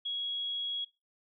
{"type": "tone", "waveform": "sine", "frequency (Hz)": 3322, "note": "G#7", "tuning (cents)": 0, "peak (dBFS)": -32, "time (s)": [0.05, 0.85], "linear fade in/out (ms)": 10, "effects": ["noise-tail reverb RT60 0.3 s tail -23 dB re dry"]}